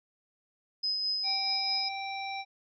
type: tone with tremolo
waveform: sine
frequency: 5050 Hz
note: D#8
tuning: 25 cents sharp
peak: -27 dBFS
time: 0.83-1.89 s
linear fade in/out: 10 ms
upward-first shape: sine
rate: 4.7 Hz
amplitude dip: 30%
type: harmonic tone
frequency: 782 Hz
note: G5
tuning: 4 cents flat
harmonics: 1 / 3 / 5 / 7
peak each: -36 / -39 / -43 / -47 dBFS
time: 1.23-2.45 s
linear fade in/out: 50 ms
effects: none